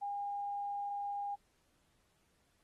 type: tone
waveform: sine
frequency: 810 Hz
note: G#5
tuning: 43 cents flat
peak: -36 dBFS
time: 0.01-1.36 s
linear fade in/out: 20 ms
effects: pink hiss -75 dBFS RMS until 2.63 s + AAC 32 kbps